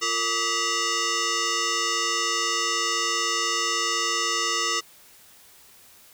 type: tone with frequency modulation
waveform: sine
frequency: 2075 Hz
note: C7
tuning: 15 cents flat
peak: -22 dBFS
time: 0.01-4.81 s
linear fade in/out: 20 ms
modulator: 808 Hz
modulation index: 5.8
effects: white hiss -52 dBFS RMS until 6.13 s